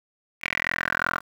10% pulse tone with band-pass filter sweep, 42.78 Hz, F1, 35 cents flat, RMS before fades -27 dBFS, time 0.41-1.21 s, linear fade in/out 50 ms, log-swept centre 2300 to 1300 Hz, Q 6.4, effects 8-bit

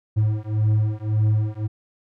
triangle beating tone pair, 106.4 / 108.2 Hz, G#2 / A2, +42 / -29 cents, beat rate 1.8 Hz, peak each -19 dBFS, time 0.16-1.68 s, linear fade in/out 20 ms, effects none

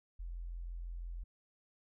sine tone, 42.97 Hz, F1, 27 cents flat, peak -40 dBFS, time 0.19-1.24 s, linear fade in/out 10 ms, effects none

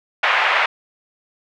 white band-pass noise, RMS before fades -17 dBFS, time 0.23-0.66 s, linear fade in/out 5 ms, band 660 to 2500 Hz, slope 24 dB/octave, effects none

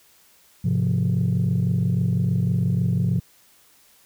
sine chord, F minor, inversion first, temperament just, 104.77 / 130.96 / 174.61 Hz, Ab2 / C3 / F3, +16 / +2 / 0 cents, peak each -22 / -21 / -21 dBFS, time 0.64-3.2 s, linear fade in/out 10 ms, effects tanh soft clip ceiling -14 dBFS + white hiss -56 dBFS RMS until 4.05 s

